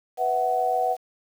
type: chord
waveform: sine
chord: B suspended fourth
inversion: none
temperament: equal with one note detuned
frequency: 493.9 / 659.3 / 746.4 Hz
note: B4 / E5 / F#5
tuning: 0 / 0 / +15 cents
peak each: -28 / -28 / -22 dBFS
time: 0.17-0.97 s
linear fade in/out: 50 ms
effects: 8-bit